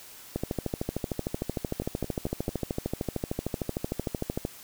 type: two click trains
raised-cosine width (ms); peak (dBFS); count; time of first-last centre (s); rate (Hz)
2; -15 / -20; 55 / 4; 0.36-4.451 / 1.82-2.491; 13.2 / 4.47
effects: white hiss -48 dBFS RMS until 4.63 s